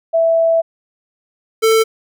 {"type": "tone pair in turn", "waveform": ["sine", "square"], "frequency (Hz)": [659.3, 444.9], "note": ["E5", "A4"], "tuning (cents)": [0, 19], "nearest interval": "perfect fifth", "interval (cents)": 681, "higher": "first", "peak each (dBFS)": -10, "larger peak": "neither", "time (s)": [[0.13, 0.62], [1.62, 1.84]], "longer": "first", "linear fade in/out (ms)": 20, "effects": []}